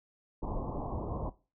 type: low-pass noise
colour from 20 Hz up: pink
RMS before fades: -36 dBFS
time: 0.42-1.3 s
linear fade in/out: 10 ms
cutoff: 1100 Hz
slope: 96 dB/octave
effects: noise-tail reverb RT60 0.3 s tail -17 dB re dry